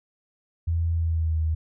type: tone with pitch glide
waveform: sine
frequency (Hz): 83.4 to 79.4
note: E2 to D#2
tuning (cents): +21 to +36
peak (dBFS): -21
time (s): 0.67-1.55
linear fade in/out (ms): 10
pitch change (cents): -85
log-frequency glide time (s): 0.93-1.39
effects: none